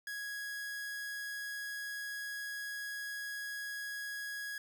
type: tone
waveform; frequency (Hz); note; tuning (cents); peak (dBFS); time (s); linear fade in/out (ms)
45% pulse; 1661.2; G#6; 0; -39; 0.07-4.58; 2
effects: none